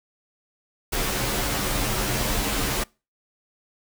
pink noise with comb filter, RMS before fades -25 dBFS, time 0.92-2.84 s, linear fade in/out 10 ms, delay 12 ms, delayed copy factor -0.9, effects noise-tail reverb RT60 0.3 s tail -25 dB re dry

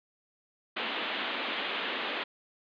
white band-pass noise, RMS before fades -34 dBFS, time 0.76-2.24 s, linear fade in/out 10 ms, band 210 to 3600 Hz, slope 48 dB/octave, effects resampled to 11025 Hz

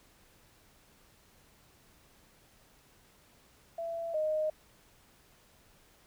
sine tone pair in turn, 669 / 619.1 Hz, E5 / D#5, +25 / -9 cents, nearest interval minor second, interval 134 cents, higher first, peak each -34 / -28 dBFS, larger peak second, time 3.78-4.14 / 4.14-4.5 s, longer neither, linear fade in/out 5 ms, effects pink hiss -63 dBFS RMS until 6.06 s

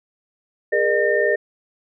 sine tone cluster, 410.9 / 470.8 / 604 / 1817 Hz, G#4 / A#4 / D5 / A#6, -18 / +17 / +48 / -45 cents, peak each -21 dBFS, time 0.72-1.36 s, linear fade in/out 10 ms, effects none

